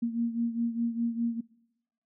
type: beating tone pair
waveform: sine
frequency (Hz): 232.1 / 237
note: A#3 / A#3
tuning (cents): -7 / +29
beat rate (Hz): 4.9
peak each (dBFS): -28 / -33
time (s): 0.02-1.41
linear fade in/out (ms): 10
effects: noise-tail reverb RT60 0.9 s tail -24 dB re dry